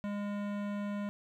sine tone with hard clipping, 204.2 Hz, G#3, 29 cents flat, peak -36 dBFS, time 0.04-1.09 s, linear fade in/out 0 ms, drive 18 dB, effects none

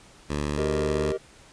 10% pulse tone with pitch glide, 73.42 to 73.93 Hz, D2 to D2, 0 to +12 cents, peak -18 dBFS, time 0.29-1.13 s, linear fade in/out 20 ms, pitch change +12 cents, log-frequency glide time 0.49-0.86 s
triangle chord, Eb major, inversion first, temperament just, 388.9 / 466.7 / 622.3 Hz, G4 / Bb4 / Eb5, -14 / +2 / 0 cents, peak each -26 / -28 / -32 dBFS, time 0.57-1.18 s, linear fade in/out 20 ms
effects pink hiss -52 dBFS RMS until 1.52 s + resampled to 22050 Hz

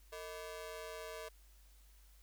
sawtooth ring-modulated tone, 541 Hz, C#5, 42 cents flat, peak -38 dBFS, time 0.12-1.29 s, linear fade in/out 10 ms, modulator 87.3 Hz, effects added 50 Hz sine -60 dBFS peak until 2.22 s + white hiss -69 dBFS RMS until 2.22 s

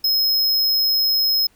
square tone, 5140 Hz, E8, 45 cents flat, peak -16 dBFS, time 0.04-1.47 s, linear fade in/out 5 ms, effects pink hiss -58 dBFS RMS until 1.55 s

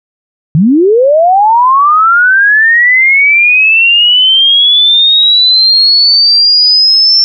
sine linear sweep, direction up, 141.3 to 5400 Hz, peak -3 dBFS, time 0.55-7.24 s, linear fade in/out 0 ms, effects none

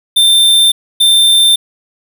square tone pair in turn, 3581 / 3581 Hz, A7 / A7, +30 / +30 cents, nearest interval unison, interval 0 cents, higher neither, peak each -6 dBFS, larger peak neither, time 0.16-0.72 / 1-1.56 s, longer neither, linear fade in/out 10 ms, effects none

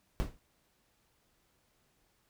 brown noise with exponential decay, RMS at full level -28 dBFS, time 0.2-0.39 s, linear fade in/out 0 ms, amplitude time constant 41 ms, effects pink hiss -73 dBFS RMS until 2.29 s

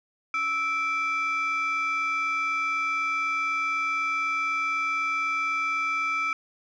sine tone pair together, 1312 / 2336 Hz, E6 / D7, -9 / -10 cents, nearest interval minor seventh, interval 999 cents, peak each -25 dBFS, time 0.34-6.33 s, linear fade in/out 2 ms, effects tanh soft clip ceiling -21 dBFS

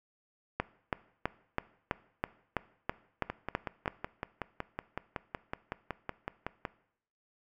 two click trains, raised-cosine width 0.5 ms, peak -14 / -19 dBFS, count 11 / 19, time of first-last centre 0.6-3.879 / 3.3-6.652 s, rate 3.05 / 5.37 Hz, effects noise-tail reverb RT60 0.7 s tail -19 dB re dry

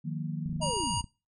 sine chord, Eb suspended second, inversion none, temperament equal with one note detuned, 155.56 / 178.9 / 233.1 Hz, Eb3 / F3 / Bb3, 0 / +42 / 0 cents, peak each -33 / -36 / -39 dBFS, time 0.04-0.72 s, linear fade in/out 20 ms
click train, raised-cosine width 5 ms, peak -29 dBFS, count 18, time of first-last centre 0.46-1.042 s, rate 29.2 Hz
sine linear sweep, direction down, 659.3 to 34.01 Hz, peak -33 dBFS, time 0.6-1.02 s, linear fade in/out 20 ms
harmonic tone, 950 Hz, A#5, 33 cents sharp, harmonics 1 / 3 / 5 / 7 / 9 / 10, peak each -31 / -36 / -38 / -39 / -41 / -41 dBFS, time 0.61-1.02 s, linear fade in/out 20 ms
effects noise-tail reverb RT60 0.3 s tail -22 dB re dry

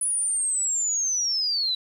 sine linear sweep, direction down, 9990 to 3900 Hz, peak -22 dBFS, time 0.01-1.75 s, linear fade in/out 5 ms, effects 9-bit

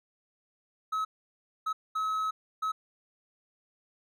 triangle tone bursts at uneven times, 1285 Hz, E6, 45 cents flat, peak -26 dBFS, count 4, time 0.92-1.05 / 1.66-1.73 / 1.95-2.31 / 2.62-2.72 s, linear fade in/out 10 ms, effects none

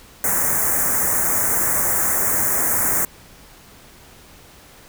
white band-stop noise, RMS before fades -19 dBFS, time 0.24-3.05 s, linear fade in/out 2 ms, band 2000 to 6500 Hz, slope 48 dB/octave, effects pink hiss -46 dBFS RMS until 4.88 s

